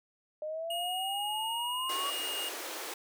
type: exponential sweep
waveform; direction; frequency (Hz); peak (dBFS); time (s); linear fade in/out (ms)
sine; up; 606 to 1137; -34; 0.42-2.1; 2
type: tone with pitch glide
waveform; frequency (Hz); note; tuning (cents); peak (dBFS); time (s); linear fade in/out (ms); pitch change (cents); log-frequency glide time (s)
square; 2871 to 2848; F7 to F7; +47 to +33; -35; 0.7-2.49; 5; -14; 1.7-2.31
type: high-pass noise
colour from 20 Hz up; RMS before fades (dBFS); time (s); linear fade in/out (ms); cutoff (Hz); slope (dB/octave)
pink; -40; 1.89-2.94; 5; 320; 48
effects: none